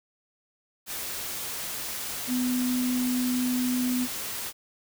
sine tone in noise, 250.2 Hz, B3, 23 cents sharp, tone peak -24 dBFS, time 2.27-4.08 s, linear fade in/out 50 ms, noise white, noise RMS -34 dBFS, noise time 0.86-4.53 s, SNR +7 dB, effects none

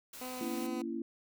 white noise, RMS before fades -48 dBFS, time 0.13-0.67 s, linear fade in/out 5 ms
15% pulse tone with vibrato, 252.3 Hz, B3, 37 cents sharp, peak -34 dBFS, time 0.21-0.82 s, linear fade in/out 5 ms, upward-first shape sine, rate 2.7 Hz, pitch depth 12 cents each way
sine chord, A# diminished, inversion none, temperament just, 233.1 / 279.7 / 335.6 Hz, A#3 / C#4 / E4, 0 / +16 / +31 cents, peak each -39 / -41 / -38 dBFS, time 0.41-1.02 s, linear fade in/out 2 ms
effects none

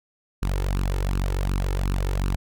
sawtooth tone with flanger, 47 Hz, F#1, 28 cents sharp, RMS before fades -24 dBFS, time 0.42-2.36 s, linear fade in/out 10 ms, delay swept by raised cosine 0.71 to 2.31 ms, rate 2.7 Hz, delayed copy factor +0.7, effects none

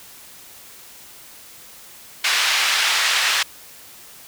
white band-pass noise, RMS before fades -19 dBFS, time 2.24-3.43 s, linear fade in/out 5 ms, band 1300 to 3700 Hz, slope 12 dB/octave, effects white hiss -43 dBFS RMS until 4.27 s

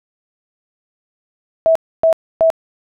sine tone bursts, 651 Hz, E5, 22 cents flat, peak -8 dBFS, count 3, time 1.66-2.502 s, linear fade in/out 0 ms, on 94 ms, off 280 ms, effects none

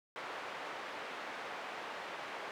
pink band-pass noise, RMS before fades -44 dBFS, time 0.16-2.51 s, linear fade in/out 0 ms, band 570 to 2300 Hz, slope 12 dB/octave, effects none

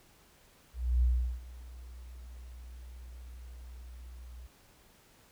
sine tone with ADSR envelope, 61.1 Hz, B1, 18 cents flat, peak -22 dBFS, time 0.73-4.47 s, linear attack 290 ms, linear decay 380 ms, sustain -22 dB, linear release 8 ms, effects pink hiss -62 dBFS RMS until 5.31 s

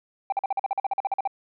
sine tone bursts, 785 Hz, G5, 2 cents sharp, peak -19 dBFS, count 15, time 0.3-1.275 s, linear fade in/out 2 ms, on 23 ms, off 45 ms, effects tanh soft clip ceiling -20 dBFS

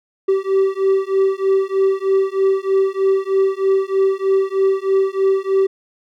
triangle beating tone pair, 385.1 / 388.3 Hz, G4 / G4, -31 / -16 cents, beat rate 3.2 Hz, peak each -15 / -15 dBFS, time 0.28-5.67 s, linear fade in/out 10 ms, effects none

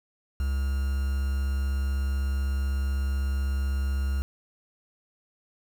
triangle tone with quantisation, 68 Hz, C#2, 33 cents flat, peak -22 dBFS, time 0.4-4.22 s, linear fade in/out 0 ms, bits 7, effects none

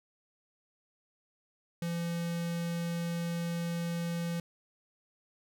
square tone with notch filter, 170 Hz, F3, 46 cents flat, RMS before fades -34 dBFS, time 1.82-4.4 s, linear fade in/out 2 ms, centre 990 Hz, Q 1.9, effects none

